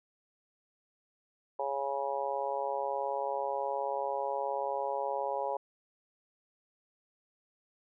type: harmonic tone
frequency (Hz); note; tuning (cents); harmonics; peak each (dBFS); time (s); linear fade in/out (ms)
138.59; C#3; 0; 3 / 4 / 5 / 6 / 7; -40 / -35 / -40 / -36 / -38; 1.59-5.57; 5
effects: none